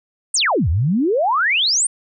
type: exponential two-way sweep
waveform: sine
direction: down then up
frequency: 9397 to 73.42 to 9397 Hz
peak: -14 dBFS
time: 0.34-1.87 s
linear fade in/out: 5 ms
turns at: 0.69 s
effects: none